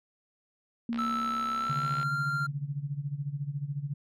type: tone with exponential decay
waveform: sine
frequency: 233.1 Hz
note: A#3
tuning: in tune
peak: -28 dBFS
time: 0.89-2.96 s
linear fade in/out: 2 ms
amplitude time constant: 450 ms
type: click train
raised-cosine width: 0.3 ms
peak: -25 dBFS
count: 74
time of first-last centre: 0.93-2.029 s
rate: 66.4 Hz
type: tone with pitch glide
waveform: triangle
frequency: 1320 to 1388 Hz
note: E6 to F6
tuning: +2 to -11 cents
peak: -27 dBFS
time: 0.98-2.47 s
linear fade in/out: 10 ms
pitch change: +87 cents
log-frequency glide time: 1.5-2.12 s
type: tone with tremolo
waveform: sine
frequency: 142.7 Hz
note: D3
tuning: 49 cents flat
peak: -28 dBFS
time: 1.69-3.94 s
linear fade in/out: 10 ms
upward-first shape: sine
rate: 14 Hz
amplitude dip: 80%
effects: none